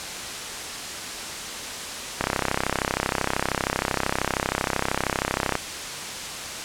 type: click train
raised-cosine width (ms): 0.5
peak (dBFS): -6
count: 111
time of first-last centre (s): 2.21-5.553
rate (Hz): 32.9
effects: white hiss -32 dBFS RMS until 6.64 s + low-pass 8000 Hz 12 dB/octave